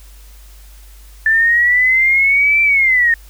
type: linear two-way sweep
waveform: sine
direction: up then down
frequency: 1760 to 2349 to 1822 Hz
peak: -9 dBFS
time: 1.26-3.14 s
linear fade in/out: 2 ms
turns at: 2.62 s
effects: added 50 Hz sine -37 dBFS peak until 3.29 s + white hiss -47 dBFS RMS until 3.29 s